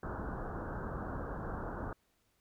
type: low-pass noise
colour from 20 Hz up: pink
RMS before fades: -40 dBFS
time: 0.03-1.93 s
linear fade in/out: 2 ms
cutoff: 1600 Hz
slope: 96 dB/octave
effects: pink hiss -75 dBFS RMS until 2.4 s